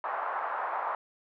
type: band-pass noise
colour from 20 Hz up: pink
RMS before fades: -33 dBFS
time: 0.04-0.95 s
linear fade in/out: 2 ms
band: 750 to 1300 Hz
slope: 24 dB/octave
effects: none